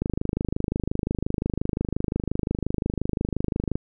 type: click train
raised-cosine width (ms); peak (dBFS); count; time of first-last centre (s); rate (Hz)
3; -11; 97; 0.02-3.755; 25.7
effects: none